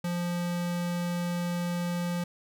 square tone, 174.61 Hz, F3, in tune, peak -29 dBFS, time 0.04-2.24 s, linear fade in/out 5 ms, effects none

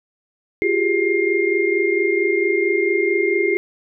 sine tone cluster, 346.1 / 385.9 / 410.3 / 2118 Hz, F4 / G4 / G#4 / C7, -16 / -27 / -21 / +21 cents, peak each -21 dBFS, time 0.62-3.57 s, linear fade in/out 0 ms, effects none

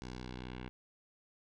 10% pulse tone with low-pass filter sweep, 62.4 Hz, B1, 19 cents sharp, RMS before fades -45 dBFS, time 0.02-0.69 s, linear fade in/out 0 ms, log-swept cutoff 5800 to 2700 Hz, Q 1.7, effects none

